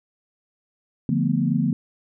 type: chord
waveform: sine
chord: B half-diminished seventh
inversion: first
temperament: equal with one note detuned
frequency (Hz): 146.83 / 174.61 / 223.5 / 246.9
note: D3 / F3 / A3 / B3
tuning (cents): 0 / 0 / +27 / 0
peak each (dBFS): -24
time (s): 1.09-1.73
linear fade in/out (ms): 2
effects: none